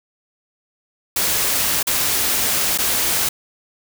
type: noise with dropouts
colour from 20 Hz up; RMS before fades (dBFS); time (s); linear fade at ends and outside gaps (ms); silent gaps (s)
white; -19; 1.16-3.29; 5; 1.829-1.869 / 2.777-2.785
effects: none